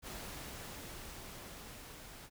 pink noise with level ramp, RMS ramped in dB -45 to -52 dBFS, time 0.02-2.3 s, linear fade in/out 50 ms, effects none

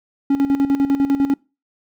triangle tone with tremolo, 277.2 Hz, C#4, in tune, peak -10 dBFS, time 0.3-1.34 s, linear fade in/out 5 ms, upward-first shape square, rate 10 Hz, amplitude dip 70%, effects noise-tail reverb RT60 0.3 s tail -25 dB re dry

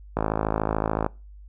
click train, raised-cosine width 1 ms, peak -9 dBFS, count 49, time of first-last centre 0.17-1.064 s, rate 53.7 Hz, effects noise-tail reverb RT60 0.3 s tail -24 dB re dry + added 50 Hz sine -42 dBFS peak until 1.48 s

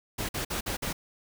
pink noise bursts, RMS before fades -32 dBFS, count 5, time 0.18-0.93 s, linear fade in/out 10 ms, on 110 ms, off 50 ms, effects none

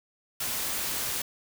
white noise, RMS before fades -31 dBFS, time 0.4-1.22 s, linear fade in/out 5 ms, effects none

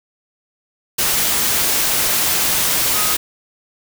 sine tone in noise, 1258 Hz, D#6, 19 cents sharp, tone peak -26 dBFS, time 2.94-3.15 s, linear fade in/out 10 ms, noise white, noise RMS -17 dBFS, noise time 0.98-3.17 s, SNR -12 dB, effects none

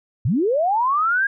sine linear sweep, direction up, 92.5 to 1645 Hz, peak -16 dBFS, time 0.25-1.27 s, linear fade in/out 5 ms, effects none

